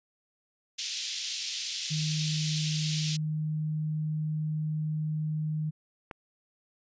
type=band-pass noise; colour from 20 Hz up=white; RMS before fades=-35 dBFS; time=0.78-3.17 s; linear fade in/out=10 ms; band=2800 to 6000 Hz; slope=24 dB/octave
type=tone; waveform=sine; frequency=154.4 Hz; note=D#3; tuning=13 cents flat; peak=-28 dBFS; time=1.9-5.71 s; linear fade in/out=20 ms
type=click; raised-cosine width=0.5 ms; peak=-24 dBFS; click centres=6.112 s
effects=resampled to 16000 Hz